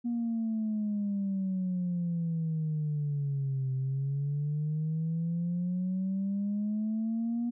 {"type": "exponential two-way sweep", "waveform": "sine", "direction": "down then up", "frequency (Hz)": [240, 130.81, 240], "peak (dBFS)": -27, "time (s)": [0.04, 7.51], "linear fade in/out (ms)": 20, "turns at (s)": 3.73, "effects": ["tanh soft clip ceiling -25 dBFS"]}